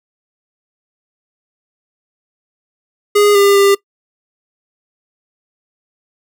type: tone with pitch steps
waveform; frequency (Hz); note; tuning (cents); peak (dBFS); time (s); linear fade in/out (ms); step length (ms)
square; 412.3 / 401 / 398.3; G#4 / G4 / G4; -13 / +39 / +28; -8; 3.15-3.75; 10; 200
effects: noise-tail reverb RT60 0.1 s tail -21 dB re dry